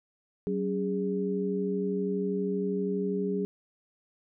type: tone cluster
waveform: sine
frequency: 188.8 / 281.3 / 410 Hz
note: F#3 / C#4 / G#4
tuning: +35 / +26 / -22 cents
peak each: -30 / -36 / -30 dBFS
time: 0.47-3.45 s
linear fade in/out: 0 ms
effects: none